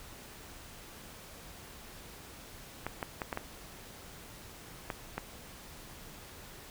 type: clicks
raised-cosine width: 0.5 ms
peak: -19 dBFS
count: 7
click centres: 2.866 / 3.028 / 3.218 / 3.328 / 3.374 / 4.902 / 5.18 s
effects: pink hiss -50 dBFS RMS until 6.7 s